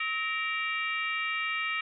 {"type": "harmonic tone with a mistuned harmonic", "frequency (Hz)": 466.2, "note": "A#4", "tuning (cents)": 0, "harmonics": [3, 4, 5, 6, 7, 8], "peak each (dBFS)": [-35, -35, -32, -37, -46, -47], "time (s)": [0, 1.81], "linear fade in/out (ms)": 5, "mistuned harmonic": 3, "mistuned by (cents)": -150, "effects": []}